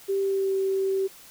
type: tone with pitch glide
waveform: sine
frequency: 391.9 to 385.8 Hz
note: G4 to G4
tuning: 0 to -28 cents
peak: -22 dBFS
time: 0.08-1.08 s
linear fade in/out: 20 ms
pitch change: -28 cents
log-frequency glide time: 0.19-0.55 s
effects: white hiss -49 dBFS RMS until 1.3 s